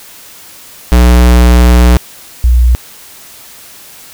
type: tone pair in turn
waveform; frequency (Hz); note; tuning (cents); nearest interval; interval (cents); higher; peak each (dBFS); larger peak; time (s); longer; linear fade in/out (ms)
square / sine; 60.7 / 60.46; B1 / B1; -29 / -36; unison; 7; first; -3; neither; 0.92-1.97 / 2.44-2.75; first; 0
effects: white hiss -34 dBFS RMS until 4.13 s